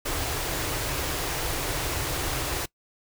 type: band-stop noise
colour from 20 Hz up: pink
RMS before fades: -29 dBFS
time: 0.05-2.66 s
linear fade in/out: 10 ms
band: 160 to 260 Hz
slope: 96 dB/octave
effects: noise-tail reverb RT60 0.1 s tail -22 dB re dry